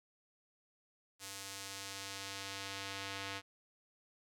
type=tone with band-pass filter sweep; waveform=square; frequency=98 Hz; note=G2; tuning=in tune; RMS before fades=-45 dBFS; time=1.19-3.42 s; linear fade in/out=50 ms; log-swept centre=8000 to 2900 Hz; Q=0.77; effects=none